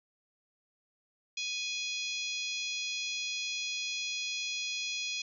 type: harmonic tone with a mistuned harmonic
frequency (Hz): 830.6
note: G#5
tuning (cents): 0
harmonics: 3 / 4 / 5 / 6 / 7 / 8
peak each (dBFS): -37 / -39 / -41 / -43 / -44 / -45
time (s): 1.37-5.22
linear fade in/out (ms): 5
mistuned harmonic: 4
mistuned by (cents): +17
effects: none